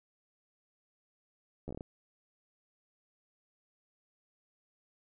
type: slowing click train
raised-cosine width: 2 ms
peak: -28 dBFS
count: 7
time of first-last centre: 1.68-1.808 s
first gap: 12 ms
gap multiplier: 1.23
effects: none